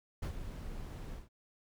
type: noise with ADSR envelope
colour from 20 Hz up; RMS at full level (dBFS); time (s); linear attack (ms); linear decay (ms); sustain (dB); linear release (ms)
brown; -34; 0.22-1.29; 10; 87; -9; 160
effects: none